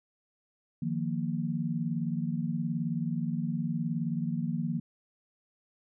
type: chord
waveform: sine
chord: Eb suspended second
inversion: none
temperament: equal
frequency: 155.56 / 174.61 / 233.1 Hz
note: Eb3 / F3 / Bb3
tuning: 0 / 0 / 0 cents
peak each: -33 dBFS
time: 0.82-4.8 s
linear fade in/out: 5 ms
effects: none